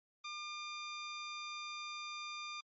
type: tone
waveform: 15% pulse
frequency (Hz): 1200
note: D6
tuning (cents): +37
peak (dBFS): -36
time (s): 0.24-2.61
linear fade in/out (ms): 10
effects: MP3 32 kbps